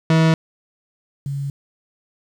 40% pulse / sine tone pair in turn, 161.3 / 139.69 Hz, E3 / C#3, -37 / +14 cents, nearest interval major second, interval 249 cents, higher first, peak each -11 / -22 dBFS, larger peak first, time 0.1-0.34 / 1.26-1.5 s, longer neither, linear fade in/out 2 ms, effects low-pass 5000 Hz 12 dB/octave + 8-bit

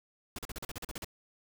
pink noise bursts, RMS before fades -40 dBFS, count 11, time 0.36-1.046 s, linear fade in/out 2 ms, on 26 ms, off 40 ms, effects none

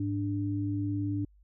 sine tone pair together, 104.02 / 293.7 Hz, G#2 / D4, +3 / 0 cents, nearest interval octave + tritone, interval 1797 cents, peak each -31 / -31 dBFS, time 0-1.25 s, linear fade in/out 5 ms, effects added 50 Hz sine -57 dBFS peak until 1.43 s

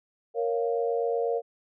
sine chord, Bb minor, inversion none, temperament equal, 466.2 / 554.4 / 698.5 Hz, Bb4 / Db5 / F5, 0 / 0 / 0 cents, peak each -26 / -31 / -32 dBFS, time 0.34-1.42 s, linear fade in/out 50 ms, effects none

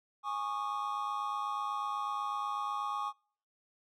triangle chord, Ab suspended fourth, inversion none, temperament equal with one note detuned, 830.6 / 1108.7 / 1216.8 Hz, Ab5 / Db6 / Eb6, 0 / 0 / -39 cents, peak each -37 / -34 / -37 dBFS, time 0.23-3.13 s, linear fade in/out 50 ms, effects noise-tail reverb RT60 0.5 s tail -26 dB re dry

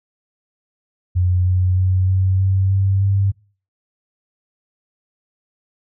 sine tone with pitch steps, 90.3 / 91.61 / 92.95 / 94.3 / 95.67 / 97.06 / 98.47 Hz, F#2 / F#2 / F#2 / F#2 / G2 / G2 / G2, -42 / -17 / +8 / +33 / -42 / -17 / +8 cents, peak -13 dBFS, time 1.15-3.32 s, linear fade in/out 20 ms, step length 310 ms, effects noise-tail reverb RT60 0.4 s tail -24 dB re dry

